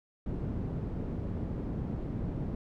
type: low-pass noise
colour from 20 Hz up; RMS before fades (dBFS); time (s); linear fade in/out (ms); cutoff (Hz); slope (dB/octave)
white; -35; 0.26-2.55; 2; 200; 12
effects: none